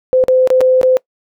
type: tone with dropouts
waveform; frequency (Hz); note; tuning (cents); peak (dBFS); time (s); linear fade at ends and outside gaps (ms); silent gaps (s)
sine; 514; C5; -31; -7; 0.13-0.97; 0; 0.239-0.283 / 0.474-0.503 / 0.607-0.613 / 0.814-0.831
effects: noise-tail reverb RT60 0.1 s tail -24 dB re dry